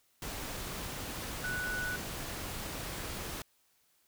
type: tone in noise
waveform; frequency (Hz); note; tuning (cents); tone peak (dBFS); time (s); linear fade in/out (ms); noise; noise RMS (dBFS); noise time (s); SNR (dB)
sine; 1480; F#6; 0; -34; 1.44-1.96; 2; pink; -40; 0.22-3.42; +3
effects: white hiss -71 dBFS RMS until 4.07 s